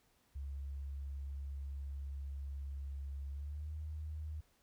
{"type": "tone with pitch glide", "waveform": "sine", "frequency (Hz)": [69.3, 76.89], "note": ["C#2", "D#2"], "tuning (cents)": [0, -20], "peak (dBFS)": -40, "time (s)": [0.35, 4.41], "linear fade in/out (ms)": 10, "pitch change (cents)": 180, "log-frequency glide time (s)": [3.3, 3.72], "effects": ["pink hiss -73 dBFS RMS until 4.62 s"]}